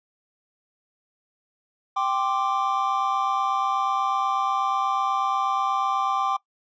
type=chord; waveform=triangle; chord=G suspended fourth; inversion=none; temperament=equal; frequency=784 / 1046.5 / 1174.7 Hz; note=G5 / C6 / D6; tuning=0 / 0 / 0 cents; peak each=-24 / -26 / -23 dBFS; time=1.96-6.37 s; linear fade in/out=10 ms; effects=noise-tail reverb RT60 0.1 s tail -20 dB re dry + resampled to 16000 Hz